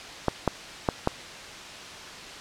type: clicks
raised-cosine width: 1 ms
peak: -7 dBFS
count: 4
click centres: 0.283 / 0.477 / 0.888 / 1.074 s
effects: white hiss -40 dBFS RMS until 2.4 s + low-pass 5000 Hz 12 dB/octave